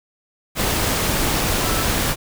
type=tone in noise; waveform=sine; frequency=1318.5 Hz; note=E6; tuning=in tune; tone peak=-29 dBFS; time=1.61-1.86 s; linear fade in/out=50 ms; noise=pink; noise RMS=-20 dBFS; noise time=0.55-2.16 s; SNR=-12 dB; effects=none